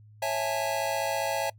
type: chord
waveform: square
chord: A major seventh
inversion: first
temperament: just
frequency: 550 / 660 / 825 / 880 Hz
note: C#5 / E5 / G#5 / A5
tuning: -14 / +2 / -12 / 0 cents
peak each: -33 / -32 / -34 / -34 dBFS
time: 0.22-1.5 s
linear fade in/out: 5 ms
effects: noise-tail reverb RT60 0.1 s tail -25 dB re dry + added 106 Hz sine -50 dBFS peak until 1.58 s